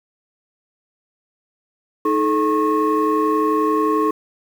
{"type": "tone cluster", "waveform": "sine", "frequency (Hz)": [312.8, 431.1, 1088], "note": ["D#4", "A4", "C#6"], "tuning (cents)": [9, -35, -33], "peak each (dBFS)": -18, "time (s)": [2.05, 4.11], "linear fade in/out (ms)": 5, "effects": ["tanh soft clip ceiling -10 dBFS", "7-bit"]}